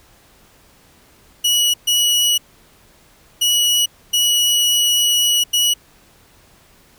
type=tone bursts at uneven times; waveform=sawtooth; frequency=2926 Hz; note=F#7; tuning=20 cents flat; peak=-10 dBFS; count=5; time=1.44-1.74 / 1.87-2.38 / 3.41-3.86 / 4.13-5.44 / 5.53-5.74 s; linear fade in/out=10 ms; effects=pink hiss -51 dBFS RMS until 6.98 s